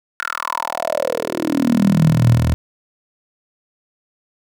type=tone with high-pass filter sweep; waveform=10% pulse; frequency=40.07 Hz; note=E1; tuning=48 cents flat; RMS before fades=-17 dBFS; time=0.2-2.54 s; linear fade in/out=0 ms; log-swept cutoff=1500 to 86 Hz; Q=6.9; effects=none